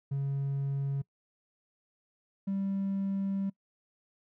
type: tone pair in turn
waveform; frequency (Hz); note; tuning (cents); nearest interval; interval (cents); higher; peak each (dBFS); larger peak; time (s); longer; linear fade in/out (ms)
triangle; 138.59 / 195.51; C#3 / G3; 0 / -4; tritone; 596; second; -26; neither; 0.11-1.02 / 2.47-3.5; second; 10
effects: noise-tail reverb RT60 0.1 s tail -25 dB re dry + tanh soft clip ceiling -24 dBFS